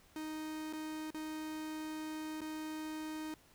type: tone with dropouts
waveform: 45% pulse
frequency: 311.1 Hz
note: D#4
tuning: in tune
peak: -40 dBFS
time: 0.16-3.34 s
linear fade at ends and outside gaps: 1 ms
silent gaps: 0.727-0.734 / 1.105-1.145 / 2.407-2.416 s
effects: pink hiss -65 dBFS RMS until 3.54 s